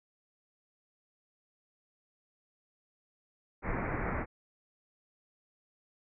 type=low-pass noise; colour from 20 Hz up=pink; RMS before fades=-34 dBFS; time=3.62-4.26 s; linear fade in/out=50 ms; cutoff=2300 Hz; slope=96 dB/octave; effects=none